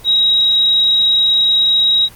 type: tone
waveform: sine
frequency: 3818 Hz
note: A#7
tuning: 41 cents sharp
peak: -9 dBFS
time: 0.04-2.09 s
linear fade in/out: 50 ms
effects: pink hiss -40 dBFS RMS until 2.15 s + Opus 32 kbps